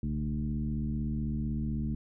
sine tone with frequency modulation, 142.9 Hz, D3, 47 cents flat, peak -29 dBFS, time 0.03-1.95 s, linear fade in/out 2 ms, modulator 75.9 Hz, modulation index 1.5, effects none

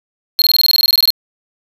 square tone bursts, 4248 Hz, C8, 25 cents sharp, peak -8 dBFS, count 15, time 0.39-1.104 s, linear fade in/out 0 ms, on 28 ms, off 21 ms, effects resampled to 32000 Hz + 8-bit

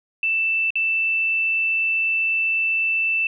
sine tone with dropouts, 2656 Hz, E7, 12 cents sharp, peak -18 dBFS, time 0.23-3.27 s, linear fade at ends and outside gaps 2 ms, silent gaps 0.705-0.755 s, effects none

